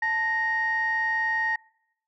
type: tone pair together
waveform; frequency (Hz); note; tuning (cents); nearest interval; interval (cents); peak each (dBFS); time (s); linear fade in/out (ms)
sine; 880 / 1864.7; A5 / A#6; 0 / 0; octave + minor second; 1300; -28 / -23; 0.02-1.56; 5
effects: noise-tail reverb RT60 0.8 s tail -26 dB re dry + tanh soft clip ceiling -17 dBFS